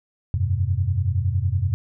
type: chord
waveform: sine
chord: F suspended second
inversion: none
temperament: equal with one note detuned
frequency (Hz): 87.31 / 98 / 127.46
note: F2 / G2 / C3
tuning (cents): 0 / 0 / -45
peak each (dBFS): -23 / -22 / -26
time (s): 0.34-1.74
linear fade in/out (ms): 0
effects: none